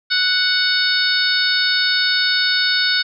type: harmonic tone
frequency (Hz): 740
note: F#5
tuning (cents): 0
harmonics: 2 / 3 / 4 / 5 / 6 / 7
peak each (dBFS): -19 / -26 / -29 / -20 / -20 / -25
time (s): 0.1-3.03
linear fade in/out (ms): 20
effects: none